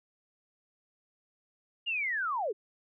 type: linear sweep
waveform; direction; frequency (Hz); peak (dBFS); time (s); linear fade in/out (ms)
sine; down; 2876 to 356.6; -29; 1.86-2.53; 20
effects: none